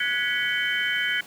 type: tone cluster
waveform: sine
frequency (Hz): 1467 / 1676 / 1964 / 2230 / 3065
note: F#6 / G#6 / B6 / C#7 / G7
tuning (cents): -15 / +15 / -10 / +10 / -40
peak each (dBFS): -29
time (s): 0-1.21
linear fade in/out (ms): 5
effects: pink hiss -46 dBFS RMS until 1.26 s + high-pass 150 Hz 12 dB/octave